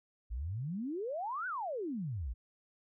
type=exponential two-way sweep; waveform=sine; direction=up then down; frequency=51.6 to 1551 to 51.6 Hz; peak=-35 dBFS; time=0.3-2.34 s; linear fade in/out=20 ms; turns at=1.47 s; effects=none